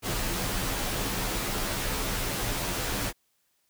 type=noise with comb filter; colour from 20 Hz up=pink; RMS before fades=-30 dBFS; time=0.02-3.13 s; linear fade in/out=50 ms; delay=13 ms; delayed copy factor=-1; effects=white hiss -72 dBFS RMS until 3.69 s